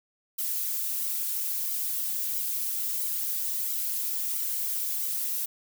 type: noise with flanger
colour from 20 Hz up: violet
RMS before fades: -30 dBFS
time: 0.38-5.46 s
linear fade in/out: 10 ms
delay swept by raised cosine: 1.1 to 6.6 ms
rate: 1.5 Hz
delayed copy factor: -0.9
effects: none